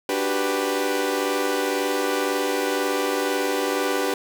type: chord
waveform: sawtooth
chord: G major seventh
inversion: second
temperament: equal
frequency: 293.7 / 370 / 392 / 493.9 Hz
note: D4 / F#4 / G4 / B4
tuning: 0 / 0 / 0 / 0 cents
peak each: -24 / -27 / -22 / -22 dBFS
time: 0.09-4.14 s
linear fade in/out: 2 ms
effects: 8-bit